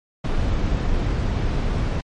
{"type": "noise", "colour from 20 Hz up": "brown", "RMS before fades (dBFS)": -21, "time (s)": [0.24, 2.01], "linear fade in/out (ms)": 5, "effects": ["low-pass 5000 Hz 12 dB/octave", "MP3 48 kbps"]}